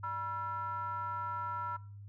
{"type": "ring-modulated tone", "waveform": "triangle", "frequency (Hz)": 190, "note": "F#3", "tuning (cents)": 46, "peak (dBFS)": -30, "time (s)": [0.03, 1.77], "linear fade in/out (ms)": 10, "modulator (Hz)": 1160, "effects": ["noise-tail reverb RT60 0.5 s tail -23 dB re dry", "added 101 Hz sine -46 dBFS peak until 2.08 s"]}